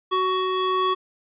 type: tone pair together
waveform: square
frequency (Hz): 373.1 / 1118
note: F#4 / C#6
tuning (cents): +14 / +14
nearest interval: octave + perfect fifth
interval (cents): 1900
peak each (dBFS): -25 / -23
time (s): 0.11-0.95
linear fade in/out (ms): 20
effects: resampled to 8000 Hz